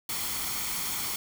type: noise with comb filter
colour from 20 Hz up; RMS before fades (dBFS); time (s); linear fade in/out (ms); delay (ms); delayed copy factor
white; -32; 0.09-1.16; 2; 0.91; +0.5
effects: none